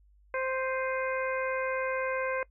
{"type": "harmonic tone with a mistuned harmonic", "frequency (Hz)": 523, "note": "C5", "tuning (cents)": -1, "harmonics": [1, 2, 3, 4, 5], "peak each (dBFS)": [-31, -36, -36, -38, -43], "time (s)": [0.34, 2.43], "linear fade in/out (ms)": 2, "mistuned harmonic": 5, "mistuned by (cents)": -91, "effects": ["noise-tail reverb RT60 0.1 s tail -22 dB re dry", "added 50 Hz sine -58 dBFS peak until 2.5 s"]}